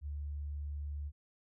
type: tone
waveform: sine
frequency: 72.8 Hz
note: D2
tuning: 15 cents flat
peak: -37 dBFS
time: 0.01-1.12 s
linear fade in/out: 50 ms
effects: none